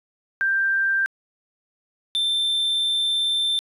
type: tone pair in turn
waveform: sine / triangle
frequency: 1578 / 3561 Hz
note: G6 / A7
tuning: +11 / +20 cents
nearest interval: octave + major second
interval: 1409 cents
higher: second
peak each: -18 dBFS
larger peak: neither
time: 0.41-1.06 / 2.15-3.59 s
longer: second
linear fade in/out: 0 ms
effects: resampled to 32000 Hz + 10-bit